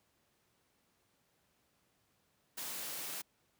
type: high-pass noise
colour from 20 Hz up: white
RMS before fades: -42 dBFS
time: 2.57-3.22 s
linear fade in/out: 10 ms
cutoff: 130 Hz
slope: 48 dB/octave
effects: pink hiss -75 dBFS RMS until 3.59 s + high-pass 80 Hz 12 dB/octave